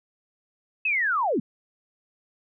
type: linear sweep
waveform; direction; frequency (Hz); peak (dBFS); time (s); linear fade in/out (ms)
sine; down; 2637 to 178.8; -21; 0.85-1.4; 5
effects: none